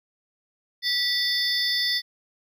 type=tone cluster; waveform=triangle; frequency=1958 / 3549 / 4520 / 5090 Hz; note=B6 / A7 / C#8 / D#8; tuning=-15 / +14 / +33 / +39 cents; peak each=-27 / -26 / -26 / -26 dBFS; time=0.82-2.02 s; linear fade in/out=50 ms; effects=none